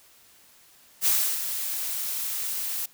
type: noise with ADSR envelope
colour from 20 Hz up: blue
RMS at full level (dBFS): -21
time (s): 1.01-2.86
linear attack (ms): 53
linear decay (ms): 320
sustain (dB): -9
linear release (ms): 7
effects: white hiss -56 dBFS RMS until 2.93 s